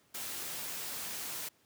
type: noise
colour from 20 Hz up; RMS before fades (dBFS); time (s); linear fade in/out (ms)
white; -40; 0.14-1.49; 10
effects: pink hiss -68 dBFS RMS until 1.65 s + high-pass 100 Hz 12 dB/octave